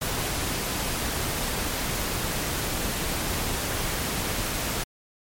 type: noise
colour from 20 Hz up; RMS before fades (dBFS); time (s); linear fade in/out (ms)
pink; -28; 0.01-4.84; 10
effects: MP3 64 kbps